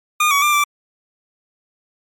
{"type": "tone with pitch steps", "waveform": "25% pulse", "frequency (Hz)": [1217, 1130, 1189, 1169], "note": ["D#6", "C#6", "D6", "D6"], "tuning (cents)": [-39, 33, 21, -8], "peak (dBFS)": -9, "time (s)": [0.2, 0.64], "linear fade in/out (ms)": 5, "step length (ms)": 110, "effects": ["MP3 64 kbps"]}